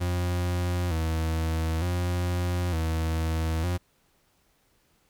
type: tone with vibrato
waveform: 40% pulse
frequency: 84.6 Hz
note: E2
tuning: 45 cents sharp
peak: -24 dBFS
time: 0-3.78 s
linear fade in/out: 20 ms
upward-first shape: square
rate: 0.55 Hz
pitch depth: 81 cents each way
effects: pink hiss -67 dBFS RMS until 5.09 s